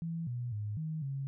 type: tone with pitch steps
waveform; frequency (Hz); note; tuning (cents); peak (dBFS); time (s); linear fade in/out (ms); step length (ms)
sine; 165.9 / 121.8 / 104.8 / 157.5 / 137; E3 / B2 / G#2 / D#3 / C#3; +11 / -24 / +16 / +21 / -20; -34; 0.02-1.27; 0; 250
effects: none